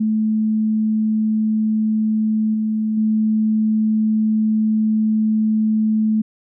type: tone with level steps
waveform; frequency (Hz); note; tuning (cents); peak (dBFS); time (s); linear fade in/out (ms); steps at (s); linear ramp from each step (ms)
sine; 217.2; A3; -22; -15 / -17 / -14; 0-6.22; 10; 2.54 / 2.97; 5
effects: none